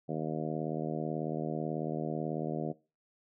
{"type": "harmonic tone", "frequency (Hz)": 78.2, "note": "D#2", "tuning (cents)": 9, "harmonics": [2, 3, 4, 5, 6, 7, 8, 9], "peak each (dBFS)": [-37, -39, -40, -41, -42, -42, -43, -44], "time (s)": [0.08, 2.73], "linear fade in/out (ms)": 20, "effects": ["noise-tail reverb RT60 0.3 s tail -20 dB re dry"]}